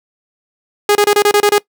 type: tone bursts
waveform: sawtooth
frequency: 412.8 Hz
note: G#4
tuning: 10 cents flat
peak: -4 dBFS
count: 8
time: 0.89-1.582 s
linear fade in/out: 2 ms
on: 62 ms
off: 28 ms
effects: noise-tail reverb RT60 0.1 s tail -21 dB re dry